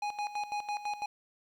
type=tone with tremolo; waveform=square; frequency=829 Hz; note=G#5; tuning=3 cents flat; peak=-32 dBFS; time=0.02-1.06 s; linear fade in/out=5 ms; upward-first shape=square; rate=6 Hz; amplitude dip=75%; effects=low-pass 5000 Hz 12 dB/octave + 10-bit